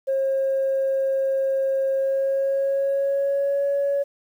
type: tone with pitch glide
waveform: sine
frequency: 538 to 561.8 Hz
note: C5 to C#5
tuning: +48 to +23 cents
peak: -18 dBFS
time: 0.07-4.04 s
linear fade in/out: 20 ms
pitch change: +75 cents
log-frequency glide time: 1.94-3.67 s
effects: tanh soft clip ceiling -16 dBFS + 9-bit